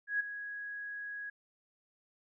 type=tone with ADSR envelope; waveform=sine; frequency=1661.2 Hz; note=G#6; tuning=in tune; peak=-27 dBFS; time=0.07-1.3 s; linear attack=130 ms; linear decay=11 ms; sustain=-12 dB; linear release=7 ms; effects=none